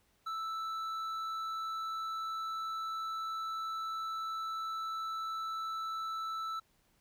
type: tone with hard clipping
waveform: sine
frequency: 1318.5 Hz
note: E6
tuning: in tune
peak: -37 dBFS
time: 0.26-6.6 s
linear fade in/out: 10 ms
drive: 6 dB
effects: pink hiss -72 dBFS RMS until 7 s